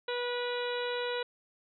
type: harmonic tone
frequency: 487.6 Hz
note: B4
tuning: 22 cents flat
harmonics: 1 / 2 / 3 / 4 / 5 / 6 / 7 / 8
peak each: -33 / -40 / -40 / -45 / -45 / -45 / -46 / -42 dBFS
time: 0.08-1.23 s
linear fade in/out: 5 ms
effects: none